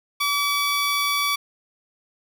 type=tone; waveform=15% pulse; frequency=1146 Hz; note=D6; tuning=43 cents flat; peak=-14 dBFS; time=0.2-1.36 s; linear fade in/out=10 ms; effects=none